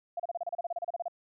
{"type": "tone bursts", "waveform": "sine", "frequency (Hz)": 690, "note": "F5", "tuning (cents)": -21, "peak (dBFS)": -30, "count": 16, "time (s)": [0.17, 1.082], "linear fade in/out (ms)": 5, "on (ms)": 27, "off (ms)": 32, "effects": []}